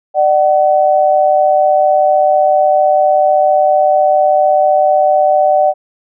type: tone pair together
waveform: sine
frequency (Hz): 599 / 754.7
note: D5 / F#5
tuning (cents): +34 / +34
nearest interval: major third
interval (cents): 400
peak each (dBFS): -10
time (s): 0.14-5.74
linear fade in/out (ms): 50
effects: none